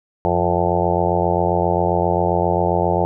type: harmonic tone with a mistuned harmonic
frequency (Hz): 87.5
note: F2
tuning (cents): +4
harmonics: 1 / 2 / 4 / 5 / 6 / 7 / 8 / 9 / 10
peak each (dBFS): -24 / -24 / -24 / -24 / -24 / -24 / -24 / -24 / -24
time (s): 0.25-3.05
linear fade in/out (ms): 0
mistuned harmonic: 1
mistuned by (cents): +54
effects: none